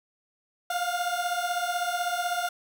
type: beating tone pair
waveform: 30% pulse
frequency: 698.5 / 714.5 Hz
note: F5 / F5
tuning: 0 / +39 cents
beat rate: 16 Hz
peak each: -27 dBFS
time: 0.7-2.49 s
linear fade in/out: 5 ms
effects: none